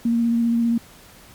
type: tone with vibrato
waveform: sine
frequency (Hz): 233.1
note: A#3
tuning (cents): 0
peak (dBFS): -16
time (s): 0.05-0.78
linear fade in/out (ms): 5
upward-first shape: sine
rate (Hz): 15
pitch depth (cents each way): 16
effects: pink hiss -47 dBFS RMS until 1.34 s + MP3 96 kbps